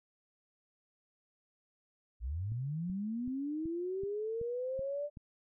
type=linear sweep; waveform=sine; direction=up; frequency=52.3 to 593 Hz; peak=-34 dBFS; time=2.2-5.1 s; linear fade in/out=50 ms
type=click train; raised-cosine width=5 ms; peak=-35 dBFS; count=8; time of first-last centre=2.52-5.172 s; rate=2.64 Hz
effects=none